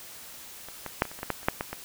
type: clicks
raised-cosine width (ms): 0.5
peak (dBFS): -26 / -19 / -6 / -24 / -27 / -27 / -17 / -11 / -30 / -6 / -14 / -18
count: 12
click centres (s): 0.686 / 0.863 / 1.021 / 1.053 / 1.115 / 1.19 / 1.231 / 1.303 / 1.431 / 1.485 / 1.609 / 1.73
effects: white hiss -45 dBFS RMS until 1.84 s